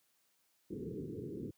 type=low-pass noise; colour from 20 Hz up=white; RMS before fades=-42 dBFS; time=0.7-1.51 s; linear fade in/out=10 ms; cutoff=460 Hz; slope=96 dB/octave; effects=white hiss -75 dBFS RMS until 1.57 s + high-pass 100 Hz 12 dB/octave